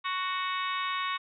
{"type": "harmonic tone", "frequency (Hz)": 370.7, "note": "F#4", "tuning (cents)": 3, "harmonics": [3, 4, 5, 6, 7, 8, 9, 10], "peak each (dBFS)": [-31, -41, -39, -38, -42, -42, -48, -39], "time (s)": [0.04, 1.18], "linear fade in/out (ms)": 20, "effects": []}